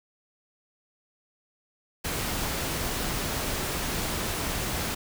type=noise; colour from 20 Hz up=pink; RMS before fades=-30 dBFS; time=2.04-4.95 s; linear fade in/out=10 ms; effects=none